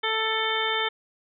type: harmonic tone with a mistuned harmonic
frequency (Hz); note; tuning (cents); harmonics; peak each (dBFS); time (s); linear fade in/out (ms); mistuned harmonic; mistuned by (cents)
441.6; A4; +6; 1 / 2 / 3 / 4 / 5 / 7 / 8; -31 / -31 / -31 / -31 / -31 / -31 / -31; 0.03-0.89; 10; 8; +21
effects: none